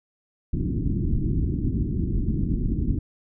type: low-pass noise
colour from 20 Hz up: pink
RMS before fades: -24 dBFS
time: 0.53-2.99 s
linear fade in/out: 5 ms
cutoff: 330 Hz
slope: 48 dB/octave
effects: none